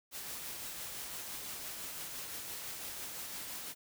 white noise with tremolo, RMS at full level -42 dBFS, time 0.11-3.75 s, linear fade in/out 50 ms, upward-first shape triangle, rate 5.9 Hz, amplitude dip 30%, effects none

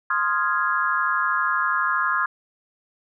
sine chord, F minor seventh, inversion second, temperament equal, 1046.5 / 1244.5 / 1396.9 / 1661.2 Hz, C6 / Eb6 / F6 / Ab6, 0 / 0 / 0 / 0 cents, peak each -25 dBFS, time 0.1-2.26 s, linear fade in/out 5 ms, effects none

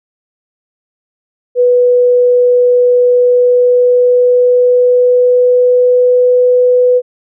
sine tone with pitch glide, 492.4 to 497 Hz, B4 to B4, -5 to +11 cents, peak -5 dBFS, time 1.55-7.02 s, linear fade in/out 50 ms, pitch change +16 cents, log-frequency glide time 3.05-6.37 s, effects none

